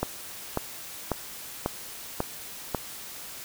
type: click train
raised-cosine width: 1 ms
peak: -11 dBFS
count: 6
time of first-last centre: 0.03-2.747 s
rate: 1.84 Hz
effects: white hiss -41 dBFS RMS until 3.44 s